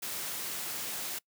white high-pass noise, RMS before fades -37 dBFS, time 0.02-1.19 s, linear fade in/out 10 ms, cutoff 120 Hz, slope 12 dB/octave, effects noise-tail reverb RT60 0.1 s tail -24 dB re dry

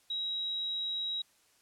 sine tone, 3842 Hz, B7, 48 cents flat, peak -32 dBFS, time 0.1-1.22 s, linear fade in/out 5 ms, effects white hiss -67 dBFS RMS until 1.61 s + low-pass 11000 Hz 12 dB/octave

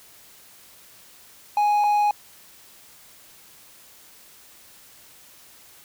triangle tone pair in turn, 830.6 / 830.6 Hz, G#5 / G#5, 0 / 0 cents, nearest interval unison, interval 0 cents, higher neither, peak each -15 dBFS, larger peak neither, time 1.57-1.84 / 1.84-2.11 s, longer neither, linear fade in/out 2 ms, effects white hiss -50 dBFS RMS until 5.84 s

